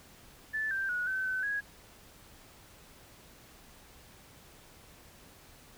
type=tone with pitch steps; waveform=sine; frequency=1749 / 1571 / 1460 / 1532 / 1521 / 1657 Hz; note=A6 / G6 / F#6 / G6 / F#6 / G#6; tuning=-11 / +3 / -24 / -40 / +47 / -4 cents; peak=-30 dBFS; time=0.53-1.61 s; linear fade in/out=20 ms; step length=180 ms; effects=pink hiss -56 dBFS RMS until 5.77 s